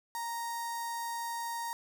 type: tone with notch filter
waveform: sawtooth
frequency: 932.3 Hz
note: A#5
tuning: in tune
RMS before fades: -37 dBFS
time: 0.15-1.73 s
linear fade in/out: 0 ms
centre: 2700 Hz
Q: 0.87
effects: none